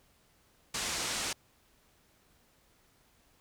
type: low-pass noise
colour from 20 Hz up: white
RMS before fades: -35 dBFS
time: 0.74-1.33 s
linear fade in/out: 5 ms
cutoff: 8200 Hz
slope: 24 dB/octave
effects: pink hiss -67 dBFS RMS until 3.4 s